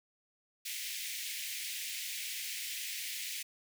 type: high-pass noise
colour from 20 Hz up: pink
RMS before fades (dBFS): -40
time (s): 0.65-3.43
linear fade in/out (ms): 10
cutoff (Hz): 2000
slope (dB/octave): 48
effects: none